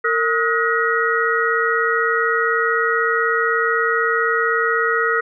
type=tone cluster; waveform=sine; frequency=458.3 / 1270 / 1446 / 1899 Hz; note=A#4 / D#6 / F#6 / A#6; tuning=-29 / +35 / -40 / +32 cents; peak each=-21 dBFS; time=0.04-5.21 s; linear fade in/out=10 ms; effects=none